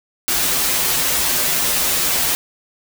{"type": "noise with comb filter", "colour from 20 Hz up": "white", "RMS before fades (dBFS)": -18, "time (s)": [0.28, 2.35], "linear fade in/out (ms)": 0, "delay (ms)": 9.3, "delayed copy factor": -0.95, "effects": []}